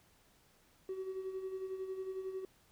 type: tone with tremolo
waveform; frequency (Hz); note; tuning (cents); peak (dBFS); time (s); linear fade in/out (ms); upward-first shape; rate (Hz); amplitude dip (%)
triangle; 378.9; F#4; +41; -33; 0.89-2.45; 2; sine; 11; 65
effects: tanh soft clip ceiling -33 dBFS + pink hiss -68 dBFS RMS until 2.71 s